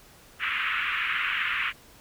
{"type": "band-pass noise", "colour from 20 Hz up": "white", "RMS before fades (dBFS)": -28, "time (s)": [0.39, 1.73], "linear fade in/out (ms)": 50, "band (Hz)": [1200, 2800], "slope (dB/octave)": 48, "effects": ["pink hiss -53 dBFS RMS until 2 s"]}